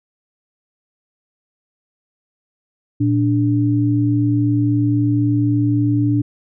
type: tone pair together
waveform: sine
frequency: 116.04 / 292.4 Hz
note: A#2 / D4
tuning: -7 / -7 cents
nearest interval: octave + major third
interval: 1600 cents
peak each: -16 dBFS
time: 3-6.22 s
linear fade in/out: 10 ms
effects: none